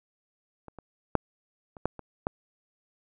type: clicks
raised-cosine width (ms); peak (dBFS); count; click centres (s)
1; -29 / -29 / -7 / -30 / -11 / -26 / -13; 7; 0.683 / 0.787 / 1.153 / 1.768 / 1.856 / 1.993 / 2.269
effects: none